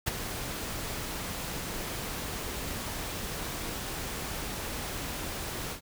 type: noise with ADSR envelope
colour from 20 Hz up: pink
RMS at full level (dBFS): -27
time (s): 0.06-5.81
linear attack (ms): 15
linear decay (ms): 23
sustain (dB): -9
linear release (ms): 98
effects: none